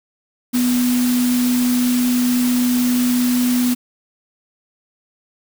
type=tone in noise; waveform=sine; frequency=246.9 Hz; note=B3; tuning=in tune; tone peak=-14 dBFS; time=0.53-3.75 s; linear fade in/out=20 ms; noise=white; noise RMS=-26 dBFS; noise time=0.53-3.75 s; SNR=+9 dB; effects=none